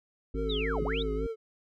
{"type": "tone with vibrato", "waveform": "triangle", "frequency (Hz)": 440, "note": "A4", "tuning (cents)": 0, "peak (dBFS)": -30, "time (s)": [0.34, 1.36], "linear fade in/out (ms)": 50, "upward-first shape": "sine", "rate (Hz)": 3.5, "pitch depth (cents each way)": 75}
{"type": "harmonic tone", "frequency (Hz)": 53.8, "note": "A1", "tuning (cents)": -38, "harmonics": [1, 3, 5, 7, 8], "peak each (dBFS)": [-32, -41, -37, -41, -52], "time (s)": [0.34, 1.27], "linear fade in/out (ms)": 5}
{"type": "linear two-way sweep", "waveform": "sine", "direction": "down then up", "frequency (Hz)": [3981, 95.2, 3981], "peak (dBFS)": -33, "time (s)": [0.49, 1.03], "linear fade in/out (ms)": 10, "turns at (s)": 0.83}
{"effects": []}